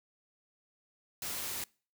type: noise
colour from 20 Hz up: white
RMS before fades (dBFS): -38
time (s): 1.22-1.64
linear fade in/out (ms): 2
effects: noise-tail reverb RT60 0.4 s tail -25 dB re dry